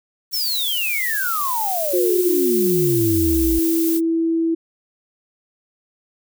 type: noise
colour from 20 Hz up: violet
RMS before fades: -25 dBFS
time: 0.31-4.01 s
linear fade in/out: 50 ms
type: exponential sweep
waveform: sine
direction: down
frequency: 5550 to 50.9 Hz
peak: -21 dBFS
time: 0.33-3.59 s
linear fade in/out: 5 ms
type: tone with pitch glide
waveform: sine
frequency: 358.7 to 328.9 Hz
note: F4 to E4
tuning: +46 to -4 cents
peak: -16 dBFS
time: 1.93-4.55 s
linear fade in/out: 10 ms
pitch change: -150 cents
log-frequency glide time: 2.8-3.13 s
effects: none